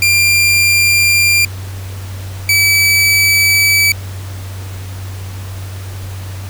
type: tone pair in turn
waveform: sawtooth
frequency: 2385 / 2298 Hz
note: D7 / D7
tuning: +26 / -38 cents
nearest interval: minor second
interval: 64 cents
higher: first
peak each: -5 dBFS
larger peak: neither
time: 0.02-1.45 / 2.49-3.92 s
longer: neither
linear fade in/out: 2 ms
effects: added 95 Hz sine -23 dBFS peak until 6.49 s + pink hiss -34 dBFS RMS until 6.49 s